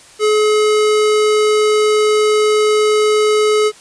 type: tone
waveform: square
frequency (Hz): 425.8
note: G#4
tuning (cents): +43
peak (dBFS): -11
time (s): 0.19-3.72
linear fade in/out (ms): 50
effects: white hiss -42 dBFS RMS until 3.8 s + resampled to 22050 Hz